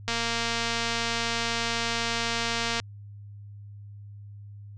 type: click train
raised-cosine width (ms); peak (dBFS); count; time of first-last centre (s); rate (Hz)
0.2; -11; 632; 0.08-2.8; 232
effects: added 102 Hz sine -41 dBFS peak until 4.77 s + resampled to 24000 Hz